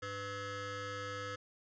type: ring-modulated tone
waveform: 25% pulse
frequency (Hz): 397.7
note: G4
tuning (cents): +25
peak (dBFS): -33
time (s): 0.02-1.36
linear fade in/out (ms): 10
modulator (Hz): 899
effects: resampled to 16000 Hz